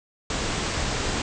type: low-pass noise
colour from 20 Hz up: pink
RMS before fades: -27 dBFS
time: 0.3-1.22 s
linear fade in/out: 2 ms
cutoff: 8200 Hz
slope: 96 dB/octave
effects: none